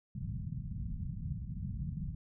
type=low-pass noise; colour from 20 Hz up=white; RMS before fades=-39 dBFS; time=0.15-2.15 s; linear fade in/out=5 ms; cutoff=190 Hz; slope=48 dB/octave; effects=none